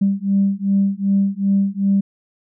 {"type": "beating tone pair", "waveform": "sine", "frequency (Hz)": [196, 198.6], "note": ["G3", "G3"], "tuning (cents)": [0, 23], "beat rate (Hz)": 2.6, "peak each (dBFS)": -17, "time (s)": [0.01, 2.01], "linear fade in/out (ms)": 10, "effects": ["tanh soft clip ceiling -7 dBFS"]}